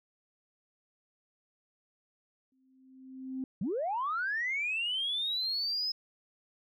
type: tone with exponential growth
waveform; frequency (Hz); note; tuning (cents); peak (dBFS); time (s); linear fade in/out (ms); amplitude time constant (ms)
sine; 261.6; C4; 0; -31; 2.52-3.44; 2; 200
type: linear sweep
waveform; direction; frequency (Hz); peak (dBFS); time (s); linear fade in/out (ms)
sine; up; 155.56 to 5150; -29; 3.61-5.92; 5
effects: tanh soft clip ceiling -25 dBFS